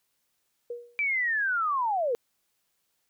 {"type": "tone with exponential decay", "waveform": "sine", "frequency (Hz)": 478.6, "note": "A#4", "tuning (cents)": 46, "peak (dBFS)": -30, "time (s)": [0.7, 1.04], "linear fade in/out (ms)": 5, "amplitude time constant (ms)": 72}
{"type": "linear sweep", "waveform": "sine", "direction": "down", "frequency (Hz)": [2349, 448], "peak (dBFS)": -24, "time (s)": [0.99, 2.15], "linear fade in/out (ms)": 0}
{"effects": ["white hiss -75 dBFS RMS until 3.09 s"]}